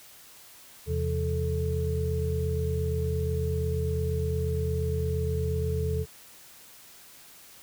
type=tone cluster; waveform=sine; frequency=82.2 / 130.7 / 168.1 / 435.6 Hz; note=E2 / C3 / E3 / A4; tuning=-4 / -1 / +34 / -17 cents; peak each=-28 / -32 / -36 / -31 dBFS; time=0.86-6.06 s; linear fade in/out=50 ms; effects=white hiss -51 dBFS RMS until 7.62 s